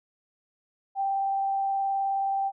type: tone with vibrato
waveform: sine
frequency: 784 Hz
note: G5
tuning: in tune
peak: -24 dBFS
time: 0.95-2.52 s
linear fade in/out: 50 ms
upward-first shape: sine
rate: 19 Hz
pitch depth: 9 cents each way
effects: none